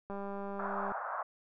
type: click train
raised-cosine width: 1 ms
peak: -28 dBFS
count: 164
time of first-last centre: 0.1-0.919 s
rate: 199 Hz
type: band-pass noise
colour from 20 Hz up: white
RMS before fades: -38 dBFS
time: 0.59-1.23 s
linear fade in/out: 5 ms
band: 610 to 1400 Hz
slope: 48 dB/octave
effects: none